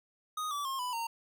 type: tone with pitch steps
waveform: square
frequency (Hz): 1244.5 / 1154.5 / 1071 / 993.5 / 921.6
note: D#6 / D6 / C6 / B5 / A#5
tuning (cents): 0 / -30 / +40 / +10 / -20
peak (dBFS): -34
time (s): 0.37-1.07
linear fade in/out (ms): 5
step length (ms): 140
effects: none